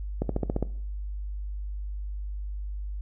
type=accelerating click train; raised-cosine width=2 ms; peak=-13 dBFS; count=7; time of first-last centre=0.22-0.626 s; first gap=73 ms; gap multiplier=0.97; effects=noise-tail reverb RT60 0.6 s tail -19 dB re dry + added 50 Hz sine -31 dBFS peak until 3.01 s